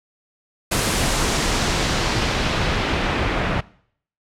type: noise with low-pass filter sweep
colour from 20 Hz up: pink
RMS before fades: -21 dBFS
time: 0.71-3.61 s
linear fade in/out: 10 ms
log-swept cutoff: 11000 to 2100 Hz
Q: 0.96
effects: noise-tail reverb RT60 0.6 s tail -21 dB re dry